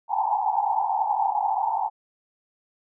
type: band-pass noise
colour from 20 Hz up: white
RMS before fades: -24 dBFS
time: 0.08-1.9 s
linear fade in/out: 50 ms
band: 770 to 910 Hz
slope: 96 dB/octave
effects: none